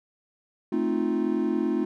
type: chord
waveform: triangle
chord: F dominant seventh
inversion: first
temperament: equal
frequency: 220 / 261.6 / 311.1 / 349.2 Hz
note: A3 / C4 / Eb4 / F4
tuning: 0 / 0 / 0 / 0 cents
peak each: -27 / -27 / -26 / -26 dBFS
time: 0.72-1.85 s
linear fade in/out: 5 ms
effects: none